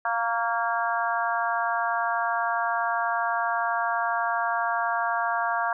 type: harmonic tone with a mistuned harmonic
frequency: 232.2 Hz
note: A#3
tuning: 7 cents flat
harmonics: 3 / 4 / 5 / 6 / 7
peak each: -28 / -29 / -30 / -31 / -31 dBFS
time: 0.05-5.73 s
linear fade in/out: 2 ms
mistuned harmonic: 5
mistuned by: -30 cents
effects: none